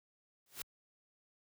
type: noise with exponential growth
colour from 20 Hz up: white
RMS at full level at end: -38 dBFS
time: 0.46-0.62 s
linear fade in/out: 2 ms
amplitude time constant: 33 ms
effects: high-pass 60 Hz 12 dB/octave